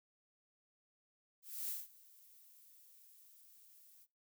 violet noise with ADSR envelope, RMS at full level -40 dBFS, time 1.42-4.07 s, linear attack 270 ms, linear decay 180 ms, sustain -23 dB, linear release 46 ms, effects noise-tail reverb RT60 0.3 s tail -23 dB re dry

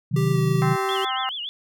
sine chord, C diminished, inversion none, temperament equal, 130.81 / 155.56 / 185 Hz, C3 / Eb3 / Gb3, 0 / 0 / 0 cents, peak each -22 / -21 / -27 dBFS, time 0.11-0.76 s, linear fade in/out 20 ms
square tone with pitch glide, 392 to 385.7 Hz, G4 to G4, 0 to -28 cents, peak -26 dBFS, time 0.16-1.05 s, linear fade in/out 5 ms, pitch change -28 cents, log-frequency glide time 0.32-0.38 s
harmonic tone, 260 Hz, C4, 11 cents flat, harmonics 3 / 4 / 5 / 6 / 7 / 8, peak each -28 / -30 / -29 / -37 / -37 / -37 dBFS, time 0.62-1.29 s, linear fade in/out 0 ms
sine tone with vibrato, 3136 Hz, G7, in tune, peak -28 dBFS, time 0.89-1.49 s, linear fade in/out 0 ms, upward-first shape sine, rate 7.1 Hz, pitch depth 180 cents each way
effects none

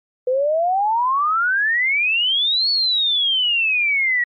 sine exponential two-way sweep, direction up then down, 493.9 to 4459 to 1902 Hz, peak -15 dBFS, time 0.27-4.24 s, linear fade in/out 5 ms, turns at 2.7 s, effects MP3 32 kbps

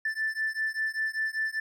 triangle beating tone pair, 1760 / 1765.1 Hz, A6 / A6, 0 / +5 cents, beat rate 5.1 Hz, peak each -28 dBFS, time 0.05-1.6 s, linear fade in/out 5 ms, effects tanh soft clip ceiling -22 dBFS

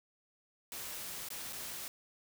white noise with dropouts, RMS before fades -43 dBFS, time 0.72-1.88 s, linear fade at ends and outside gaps 1 ms, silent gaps 1.287-1.303 / 1.526-1.53 s, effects none

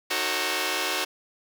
5% pulse chord, D# diminished seventh, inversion none, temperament just, 311.1 / 373.4 / 448 / 537.6 Hz, D#4 / F#4 / A4 / C5, 0 / +16 / +31 / +47 cents, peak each -21 / -18 / -21 / -19 dBFS, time 0.1-1.05 s, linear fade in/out 10 ms, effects none

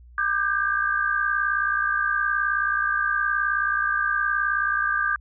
sine tone cluster, 1198 / 1557 / 1616 Hz, D6 / G6 / G#6, +34 / -12 / -48 cents, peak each -25 dBFS, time 0.18-5.16 s, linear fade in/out 2 ms, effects added 60 Hz sine -45 dBFS peak until 5.2 s

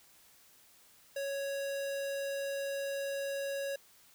square tone, 554.4 Hz, C#5, in tune, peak -35 dBFS, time 1.16-3.76 s, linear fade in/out 5 ms, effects white hiss -62 dBFS RMS until 4.14 s

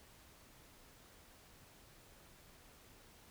silence, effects pink hiss -62 dBFS RMS until 3.3 s

